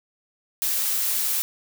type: noise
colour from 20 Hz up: blue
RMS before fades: -24 dBFS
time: 0.62-1.42 s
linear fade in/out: 0 ms
effects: none